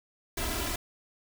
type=noise with comb filter; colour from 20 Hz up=pink; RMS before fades=-32 dBFS; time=0.37-0.76 s; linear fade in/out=5 ms; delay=3 ms; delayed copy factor=+0.85; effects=none